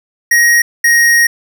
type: tone pair in turn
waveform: square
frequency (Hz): 1884 / 1874.9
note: A#6 / A#6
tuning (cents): +18 / +9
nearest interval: unison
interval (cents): 9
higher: first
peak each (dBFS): -7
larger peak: neither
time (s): 0.31-0.62 / 0.84-1.27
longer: second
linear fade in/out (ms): 5
effects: none

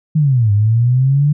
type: linear two-way sweep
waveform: sine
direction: down then up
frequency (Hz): 160 to 100.5 to 149.7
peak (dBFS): -9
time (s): 0.15-1.33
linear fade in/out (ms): 10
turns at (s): 0.52
effects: none

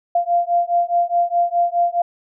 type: beating tone pair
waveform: sine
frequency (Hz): 692 / 696.8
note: F5 / F5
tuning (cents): -16 / -4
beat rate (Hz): 4.8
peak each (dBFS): -18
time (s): 0.15-2.02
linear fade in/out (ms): 5
effects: none

